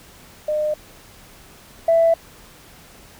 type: tone pair in turn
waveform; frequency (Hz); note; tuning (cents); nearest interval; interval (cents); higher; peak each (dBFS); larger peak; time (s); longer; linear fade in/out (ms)
sine; 607 / 662.6; D#5 / E5; -43 / +9; major second; 152; second; -18 / -11; second; 0.48-0.74 / 1.88-2.14; neither; 5
effects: tanh soft clip ceiling -7 dBFS + pink hiss -46 dBFS RMS until 3.19 s